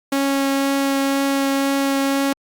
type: tone with vibrato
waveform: sawtooth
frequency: 275 Hz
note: C#4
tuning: 14 cents flat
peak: -13 dBFS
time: 0.12-2.33 s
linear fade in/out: 5 ms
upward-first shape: triangle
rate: 2 Hz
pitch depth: 8 cents each way
effects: Opus 48 kbps